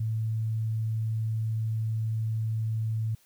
sine tone, 110.9 Hz, A2, 14 cents sharp, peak -26 dBFS, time 0-3.15 s, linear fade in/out 5 ms, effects white hiss -63 dBFS RMS until 3.25 s

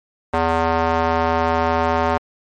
square tone with band-pass filter, 82.41 Hz, E2, in tune, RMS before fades -18 dBFS, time 0.33-2.18 s, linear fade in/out 10 ms, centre 870 Hz, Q 1.5, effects MP3 48 kbps

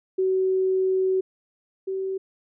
sine tone pair in turn, 376.9 / 382.6 Hz, F#4 / G4, +32 / -42 cents, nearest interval unison, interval 26 cents, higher second, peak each -19 / -25 dBFS, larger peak first, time 0.18-1.21 / 1.87-2.18 s, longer first, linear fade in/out 10 ms, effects none

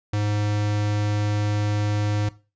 square tone, 104.3 Hz, G#2, 8 cents sharp, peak -22 dBFS, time 0.13-2.29 s, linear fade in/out 5 ms, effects noise-tail reverb RT60 0.3 s tail -17 dB re dry + resampled to 16000 Hz

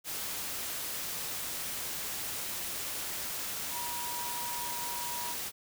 sine tone in noise, 960 Hz, B5, 49 cents flat, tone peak -39 dBFS, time 3.7-5.36 s, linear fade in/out 50 ms, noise white, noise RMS -37 dBFS, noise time 0.04-5.52 s, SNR -5 dB, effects none

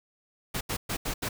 pink noise bursts at uneven times, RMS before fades -31 dBFS, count 5, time 0.54-0.61 / 0.69-0.77 / 0.89-0.97 / 1.05-1.14 / 1.22-1.29 s, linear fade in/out 10 ms, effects none

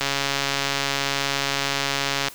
click train, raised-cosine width 0.2 ms, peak -5 dBFS, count 317, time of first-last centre 0.01-2.283 s, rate 139 Hz, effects white hiss -43 dBFS RMS until 2.34 s

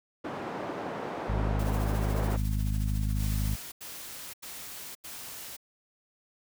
white band-pass noise, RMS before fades -36 dBFS, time 0.24-2.37 s, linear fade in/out 10 ms, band 170 to 780 Hz, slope 12 dB/octave
harmonic tone, 51.91 Hz, G#1, in tune, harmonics 1 / 2 / 3 / 4 / 5, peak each -28 / -31 / -37 / -38 / -44 dBFS, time 1.28-3.56 s, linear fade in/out 20 ms
white noise with tremolo, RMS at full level -45 dBFS, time 1.59-3.6 s, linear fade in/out 5 ms, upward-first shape sine, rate 14 Hz, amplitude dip 55%
white noise bursts, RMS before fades -42 dBFS, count 4, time 3.19-5.568 s, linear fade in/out 10 ms, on 530 ms, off 86 ms
effects none

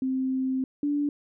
sine tone pair in turn, 261.6 / 290.2 Hz, C4 / D4, 0 / -21 cents, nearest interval major second, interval 179 cents, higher second, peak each -24 / -23 dBFS, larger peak second, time 0.02-0.64 / 0.83-1.09 s, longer first, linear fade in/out 2 ms, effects none

